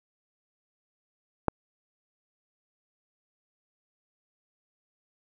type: click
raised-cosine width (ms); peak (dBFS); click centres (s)
1; -8; 1.483
effects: none